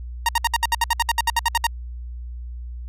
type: tone bursts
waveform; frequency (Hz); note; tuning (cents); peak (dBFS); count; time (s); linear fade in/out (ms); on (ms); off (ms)
sawtooth; 932.3; A#5; 0; -12; 16; 0.26-1.668; 2; 28; 64
effects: added 60 Hz sine -30 dBFS peak until 2.88 s + resampled to 32000 Hz